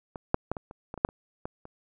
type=clicks; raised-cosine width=1 ms; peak=-23 / -7 / -14 / -22 / -29 / -22 / -25 / -6 / -29 / -20 / -30 dBFS; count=11; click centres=0.158 / 0.344 / 0.516 / 0.568 / 0.711 / 0.941 / 0.977 / 1.049 / 1.089 / 1.455 / 1.654 s; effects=none